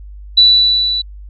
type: tone with level ramp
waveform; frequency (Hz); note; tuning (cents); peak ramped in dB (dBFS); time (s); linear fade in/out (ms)
sine; 3958; B7; +3; -3 to -15; 0.37-1.02; 10
effects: added 50 Hz sine -30 dBFS peak until 1.29 s